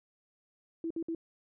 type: tone bursts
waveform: sine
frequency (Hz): 329.6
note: E4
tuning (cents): 0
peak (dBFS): -32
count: 3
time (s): 0.84-1.149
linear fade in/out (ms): 2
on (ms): 65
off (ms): 57
effects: none